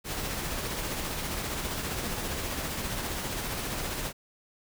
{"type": "noise with tremolo", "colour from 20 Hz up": "pink", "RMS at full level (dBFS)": -32, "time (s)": [0.04, 4.13], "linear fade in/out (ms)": 50, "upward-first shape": "sine", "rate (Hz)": 15, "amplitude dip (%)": 30, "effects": []}